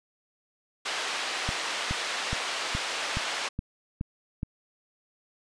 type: band-pass noise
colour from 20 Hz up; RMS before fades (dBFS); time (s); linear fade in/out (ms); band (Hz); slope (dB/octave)
white; -32; 0.85-3.49; 10; 490 to 3700; 12
type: click train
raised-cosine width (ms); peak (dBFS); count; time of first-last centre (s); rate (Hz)
5; -18; 8; 1.49-4.431; 2.38
effects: resampled to 22050 Hz